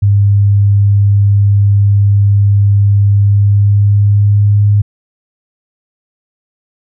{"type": "tone with pitch glide", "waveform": "sine", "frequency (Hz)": [101, 102.94], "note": ["G#2", "G#2"], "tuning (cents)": [-48, -15], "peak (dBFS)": -5, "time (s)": [0.02, 4.82], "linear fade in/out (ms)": 10, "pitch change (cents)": 33, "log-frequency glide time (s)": [3.13, 4.64], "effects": []}